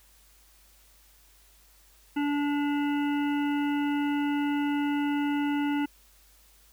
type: harmonic tone with a mistuned harmonic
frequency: 289.2 Hz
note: D4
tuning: 27 cents flat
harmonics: 1 / 3 / 5 / 7 / 9 / 10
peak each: -25 / -35 / -39 / -42 / -44 / -45 dBFS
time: 2.16-5.86 s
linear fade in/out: 10 ms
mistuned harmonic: 9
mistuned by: +32 cents
effects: added 50 Hz sine -60 dBFS peak until 6.72 s + white hiss -60 dBFS RMS until 6.72 s